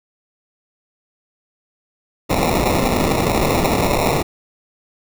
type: noise with sample-and-hold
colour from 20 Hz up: violet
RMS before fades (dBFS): -17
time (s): 2.29-4.23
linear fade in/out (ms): 20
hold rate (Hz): 1575
effects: none